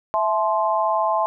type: chord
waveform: sine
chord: A minor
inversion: second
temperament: equal with one note detuned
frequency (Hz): 659.3 / 860.9 / 1046.5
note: E5 / A5 / C6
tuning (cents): 0 / -38 / 0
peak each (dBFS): -22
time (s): 0.14-1.26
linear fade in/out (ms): 0
effects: none